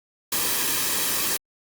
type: noise with comb filter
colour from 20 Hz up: white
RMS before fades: -24 dBFS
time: 0.32-1.37 s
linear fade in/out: 5 ms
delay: 1.4 ms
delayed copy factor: -0.5
effects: Opus 48 kbps